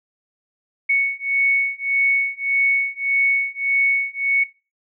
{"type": "beating tone pair", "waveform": "sine", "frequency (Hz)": [2217, 2218.7], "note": ["C#7", "C#7"], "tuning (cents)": [0, 1], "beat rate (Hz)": 1.7, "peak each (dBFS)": -20, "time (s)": [0.89, 4.44], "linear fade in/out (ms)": 10, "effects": ["noise-tail reverb RT60 0.3 s tail -19 dB re dry"]}